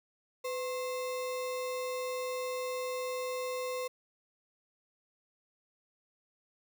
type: tone with sample-and-hold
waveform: sine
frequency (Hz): 504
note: B4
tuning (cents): +35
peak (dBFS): -33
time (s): 0.44-3.88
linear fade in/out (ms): 10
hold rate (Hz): 1575
effects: none